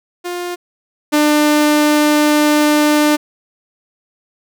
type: tone pair in turn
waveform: sawtooth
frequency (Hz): 353.3 / 299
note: F4 / D4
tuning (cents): +20 / +31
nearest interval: minor third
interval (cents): 289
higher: first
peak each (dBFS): -17 / -6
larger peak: second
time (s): 0.24-0.56 / 1.12-3.17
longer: second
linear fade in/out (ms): 20
effects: none